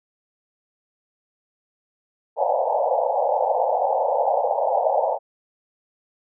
pink band-pass noise, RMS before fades -21 dBFS, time 2.36-5.19 s, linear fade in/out 50 ms, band 500 to 900 Hz, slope 96 dB/octave, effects none

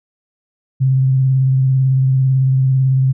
sine tone with vibrato, 132.1 Hz, C3, 17 cents sharp, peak -10 dBFS, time 0.8-3.13 s, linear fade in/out 20 ms, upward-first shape sine, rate 18 Hz, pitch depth 26 cents each way, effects none

